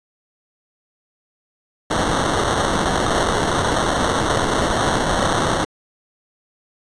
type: noise with sample-and-hold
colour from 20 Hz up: violet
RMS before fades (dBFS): -19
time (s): 1.9-5.65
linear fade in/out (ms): 10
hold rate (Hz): 2450
effects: resampled to 22050 Hz